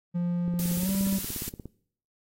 triangle tone with pitch glide, 174.61 to 194.86 Hz, F3 to G3, 0 to -10 cents, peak -23 dBFS, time 0.14-1.19 s, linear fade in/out 20 ms, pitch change +190 cents, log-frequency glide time 0.77-0.91 s
click train, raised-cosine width 3 ms, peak -26 dBFS, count 21, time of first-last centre 0.48-1.656 s, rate 17 Hz
blue noise, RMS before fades -34 dBFS, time 0.59-1.49 s, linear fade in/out 0 ms
effects noise-tail reverb RT60 0.6 s tail -21 dB re dry + AAC 48 kbps

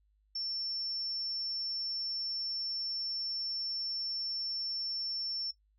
sine tone, 5410 Hz, E8, 44 cents sharp, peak -34 dBFS, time 0.35-5.51 s, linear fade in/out 5 ms, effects noise-tail reverb RT60 0.1 s tail -17 dB re dry + added 51 Hz sine -68 dBFS peak until 5.78 s

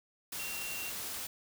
sine tone in noise, 2747 Hz, F7, 29 cents flat, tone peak -41 dBFS, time 0.39-0.9 s, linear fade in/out 5 ms, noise white, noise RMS -40 dBFS, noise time 0.32-1.27 s, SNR -4 dB, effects none

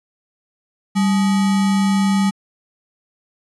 sine tone with sample-and-hold, 196 Hz, G3, in tune, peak -13 dBFS, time 0.95-2.31 s, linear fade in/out 20 ms, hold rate 1050 Hz, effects resampled to 24000 Hz

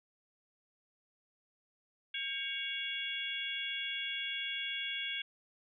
harmonic tone with a mistuned harmonic, 559 Hz, C#5, 14 cents sharp, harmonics 3 / 4 / 5 / 6, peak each -44 / -41 / -41 / -39 dBFS, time 2.14-5.22 s, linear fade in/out 5 ms, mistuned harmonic 3, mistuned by -78 cents, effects none

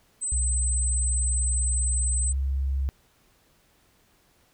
sine tone, 8090 Hz, B8, 41 cents sharp, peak -26 dBFS, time 0.21-2.33 s, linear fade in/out 20 ms
sine tone with pitch glide, 65.3 to 67.64 Hz, C2 to C#2, -3 to -42 cents, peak -23 dBFS, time 0.32-2.89 s, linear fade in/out 0 ms, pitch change +61 cents, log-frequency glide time 2.2-2.29 s
effects pink hiss -63 dBFS RMS until 4.53 s

